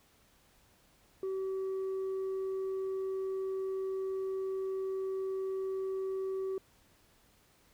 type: tone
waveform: sine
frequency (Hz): 382.3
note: G4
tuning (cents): -43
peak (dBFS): -30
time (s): 1.23-6.58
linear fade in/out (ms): 2
effects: tanh soft clip ceiling -32 dBFS + pink hiss -66 dBFS RMS until 7.73 s